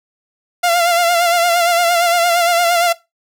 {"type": "tone with vibrato", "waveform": "sawtooth", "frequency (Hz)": 691, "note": "F5", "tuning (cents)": -19, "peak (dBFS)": -8, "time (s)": [0.63, 2.93], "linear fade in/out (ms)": 10, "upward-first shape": "sine", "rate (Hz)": 8.7, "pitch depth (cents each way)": 48, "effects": ["noise-tail reverb RT60 0.2 s tail -17 dB re dry"]}